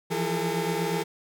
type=tone cluster; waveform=30% pulse; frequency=166 / 174.3 / 409.9 / 450.2 Hz; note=E3 / F3 / G#4 / A4; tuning=+12 / -3 / -23 / +40 cents; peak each=-28 / -31 / -28 / -28 dBFS; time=0.1-1.04 s; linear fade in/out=20 ms; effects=none